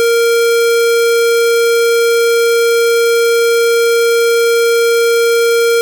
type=tone; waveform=square; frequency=465.7 Hz; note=A#4; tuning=2 cents flat; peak=-9 dBFS; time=0-5.81 s; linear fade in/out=0 ms; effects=none